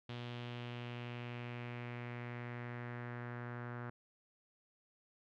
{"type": "tone with low-pass filter sweep", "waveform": "sawtooth", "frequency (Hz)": 120.8, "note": "B2", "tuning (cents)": -38, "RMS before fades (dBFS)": -45, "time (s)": [0.09, 3.9], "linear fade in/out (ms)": 5, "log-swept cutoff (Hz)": [3400, 1500], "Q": 2.9, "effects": []}